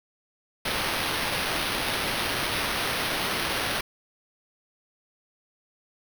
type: noise with sample-and-hold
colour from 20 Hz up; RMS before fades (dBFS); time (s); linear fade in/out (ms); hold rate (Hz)
white; -28; 0.65-3.81; 5; 7350
effects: none